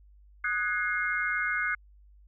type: chord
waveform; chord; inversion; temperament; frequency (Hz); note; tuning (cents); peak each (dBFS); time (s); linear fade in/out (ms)
sine; Ab dominant seventh; second; equal with one note detuned; 1244.5 / 1480 / 1661.2 / 2133; Eb6 / Gb6 / Ab6 / C7; 0 / 0 / 0 / +33; -35 / -30 / -34 / -31; 0.44-1.75; 5
effects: added 50 Hz sine -53 dBFS peak until 2.27 s